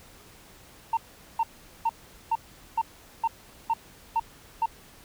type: tone bursts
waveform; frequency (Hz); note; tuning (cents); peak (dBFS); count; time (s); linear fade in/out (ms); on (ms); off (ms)
sine; 910; A#5; -42; -19; 9; 0.93-4.659; 5; 41; 420
effects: tanh soft clip ceiling -19 dBFS + pink hiss -52 dBFS RMS until 5.04 s